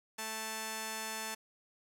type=tone pair together; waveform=5% pulse; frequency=220 / 880 Hz; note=A3 / A5; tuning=0 / 0 cents; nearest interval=2 octaves; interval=2400 cents; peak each=-31 / -29 dBFS; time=0.18-1.35 s; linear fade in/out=10 ms; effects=none

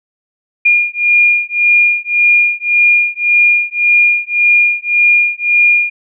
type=beating tone pair; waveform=sine; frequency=2419 / 2420.8 Hz; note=D#7 / D#7; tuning=-49 / -48 cents; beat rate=1.8 Hz; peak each=-11 dBFS; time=0.65-5.9 s; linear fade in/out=10 ms; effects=none

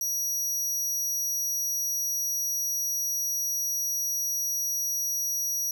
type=tone; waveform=sawtooth; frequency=5780 Hz; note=F#8; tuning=41 cents flat; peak=-24 dBFS; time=0.01-5.71 s; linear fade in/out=2 ms; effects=none

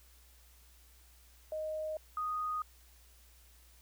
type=tone pair in turn; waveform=sine; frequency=622.3 / 1241.5 Hz; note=D#5 / D#6; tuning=0 / -4 cents; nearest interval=octave; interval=1196 cents; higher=second; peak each=-35 / -33 dBFS; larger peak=second; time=1.52-1.97 / 2.17-2.62 s; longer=neither; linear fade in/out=2 ms; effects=added 60 Hz sine -60 dBFS peak until 3.81 s + white hiss -64 dBFS RMS until 3.81 s

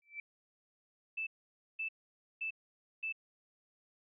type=tone with exponential growth; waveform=sine; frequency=2327 Hz; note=D7; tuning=17 cents flat; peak=-37 dBFS; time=0.02-0.2 s; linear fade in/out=2 ms; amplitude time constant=37 ms
type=tone bursts; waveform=sine; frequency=2637 Hz; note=E7; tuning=in tune; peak=-35 dBFS; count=4; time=1.17-3.126 s; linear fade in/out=10 ms; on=99 ms; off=520 ms
effects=none

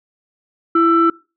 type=tone pair together; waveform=sine; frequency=333 / 1332 Hz; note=E4 / E6; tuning=+18 / +18 cents; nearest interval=2 octaves; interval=2400 cents; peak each=-12 dBFS; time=0.75-1.1 s; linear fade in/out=5 ms; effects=noise-tail reverb RT60 0.3 s tail -23 dB re dry + tanh soft clip ceiling -3 dBFS

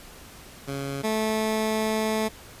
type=tone pair in turn; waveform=15% pulse; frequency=138.59 / 218.3 Hz; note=C#3 / A3; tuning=0 / -13 cents; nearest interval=minor sixth; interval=787 cents; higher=second; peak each=-23 / -17 dBFS; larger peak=second; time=0.67-1.03 / 1.03-2.29 s; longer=second; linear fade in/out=20 ms; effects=pink hiss -46 dBFS RMS until 2.6 s + resampled to 32000 Hz

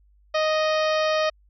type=harmonic tone; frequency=622.3 Hz; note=D#5; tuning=in tune; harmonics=1 / 2 / 3 / 4 / 5 / 6 / 7 / 8 / 9; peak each=-21 / -27 / -31 / -33 / -35 / -37 / -38 / -39 / -40 dBFS; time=0.34-1.3 s; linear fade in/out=10 ms; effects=added 50 Hz sine -55 dBFS peak until 1.49 s

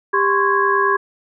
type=tone cluster; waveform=sine; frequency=397.3 / 1034 / 1103 / 1652 Hz; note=G4 / C6 / C#6 / G#6; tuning=+23 / -21 / -9 / -10 cents; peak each=-19 dBFS; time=0.13-0.97 s; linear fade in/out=10 ms; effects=none

